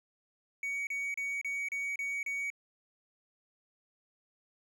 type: tone bursts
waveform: triangle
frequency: 2249 Hz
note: C#7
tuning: 24 cents sharp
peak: -31 dBFS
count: 7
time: 0.63-2.502 s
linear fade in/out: 2 ms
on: 240 ms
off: 32 ms
effects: none